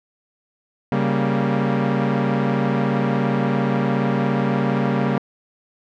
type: chord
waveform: sawtooth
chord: G diminished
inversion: second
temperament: equal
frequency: 138.59 / 196 / 233.1 Hz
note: Db3 / G3 / Bb3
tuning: 0 / 0 / 0 cents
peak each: -18 dBFS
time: 0.92-5.18 s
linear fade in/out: 2 ms
effects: low-pass 2000 Hz 12 dB/octave